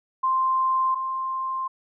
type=tone pair in turn; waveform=sine; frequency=1046.5 / 1051.3 Hz; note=C6 / C6; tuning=0 / +8 cents; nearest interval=unison; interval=8 cents; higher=second; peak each=-19 / -25 dBFS; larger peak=first; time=0.23-0.95 / 0.95-1.68 s; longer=second; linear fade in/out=10 ms; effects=none